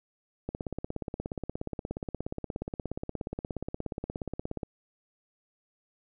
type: click train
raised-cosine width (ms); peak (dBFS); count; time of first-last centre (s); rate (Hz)
2; -20; 71; 0.49-4.632; 16.9
effects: none